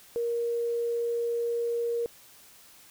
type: tone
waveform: sine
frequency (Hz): 470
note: A#4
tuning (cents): +14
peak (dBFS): -26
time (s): 0.16-2.06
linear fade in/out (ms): 0
effects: white hiss -54 dBFS RMS until 2.9 s